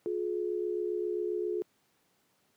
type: tone pair together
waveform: sine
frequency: 356.6 / 424.1 Hz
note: F4 / G#4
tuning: +36 / +36 cents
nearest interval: minor third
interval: 300 cents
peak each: -32 / -33 dBFS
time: 0.06-1.62 s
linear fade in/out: 0 ms
effects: pink hiss -71 dBFS RMS until 2.56 s + high-pass 150 Hz 12 dB/octave